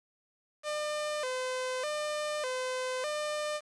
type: tone with vibrato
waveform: sawtooth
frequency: 554.4 Hz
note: C#5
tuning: in tune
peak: -28 dBFS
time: 0.63-3.61 s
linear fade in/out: 50 ms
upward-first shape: square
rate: 0.83 Hz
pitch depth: 140 cents each way
effects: resampled to 22050 Hz + 9-bit